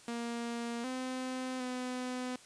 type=tone with pitch steps; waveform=sawtooth; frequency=235 / 257.1 / 251.9 Hz; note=A#3 / C4 / B3; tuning=+14 / -30 / +34 cents; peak=-32 dBFS; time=0.08-2.36 s; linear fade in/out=2 ms; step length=760 ms; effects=white hiss -57 dBFS RMS until 2.45 s + resampled to 22050 Hz